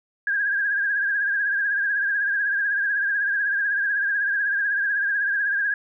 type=tone with vibrato; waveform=sine; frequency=1627 Hz; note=G#6; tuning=36 cents flat; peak=-20 dBFS; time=0.27-5.74 s; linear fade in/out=2 ms; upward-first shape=triangle; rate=16 Hz; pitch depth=76 cents each way; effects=none